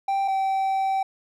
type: tone pair in turn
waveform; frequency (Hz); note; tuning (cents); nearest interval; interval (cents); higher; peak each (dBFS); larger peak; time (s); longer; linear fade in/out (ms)
triangle; 784 / 772.8; G5 / G5; 0 / -25; unison; 25; first; -19; neither; 0.08-0.28 / 0.28-1.03; second; 5
effects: none